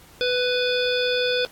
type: harmonic tone with a mistuned harmonic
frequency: 496.6 Hz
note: B4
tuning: 9 cents sharp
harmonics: 1 / 3 / 5 / 7 / 9 / 10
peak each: -22 / -28 / -30 / -27 / -33 / -33 dBFS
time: 0.21-1.45 s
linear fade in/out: 0 ms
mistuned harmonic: 9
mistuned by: -16 cents
effects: pink hiss -50 dBFS RMS until 1.51 s + AAC 64 kbps